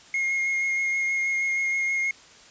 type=tone with vibrato; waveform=triangle; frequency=2148 Hz; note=C7; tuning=45 cents sharp; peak=-21 dBFS; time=0.14-2.11 s; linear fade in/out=2 ms; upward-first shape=sine; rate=6.3 Hz; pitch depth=13 cents each way; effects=white hiss -50 dBFS RMS until 2.5 s + resampled to 16000 Hz